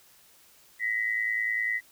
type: tone pair together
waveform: sine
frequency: 1900 / 2010 Hz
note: A#6 / B6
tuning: +33 / +30 cents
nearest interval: minor second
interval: 97 cents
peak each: -29 / -28 dBFS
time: 0.79-1.81 s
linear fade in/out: 50 ms
effects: white hiss -58 dBFS RMS until 1.91 s